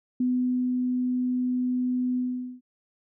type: tone with ADSR envelope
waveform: sine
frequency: 250.7 Hz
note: B3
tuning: 26 cents sharp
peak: -21 dBFS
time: 0.2-2.61 s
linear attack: 5 ms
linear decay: 510 ms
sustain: -2 dB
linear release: 440 ms
effects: none